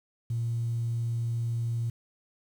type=tone; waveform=sine; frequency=116.54 Hz; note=A#2; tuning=in tune; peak=-26 dBFS; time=0.3-1.9 s; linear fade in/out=5 ms; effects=tanh soft clip ceiling -22 dBFS + 9-bit